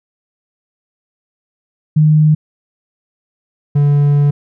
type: tone pair in turn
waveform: sine / triangle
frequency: 153.5 / 144.3 Hz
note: D#3 / D3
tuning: -23 / -30 cents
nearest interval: minor second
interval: 107 cents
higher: first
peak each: -6 dBFS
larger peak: neither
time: 1.96-2.35 / 3.75-4.31 s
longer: second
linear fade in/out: 10 ms
effects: none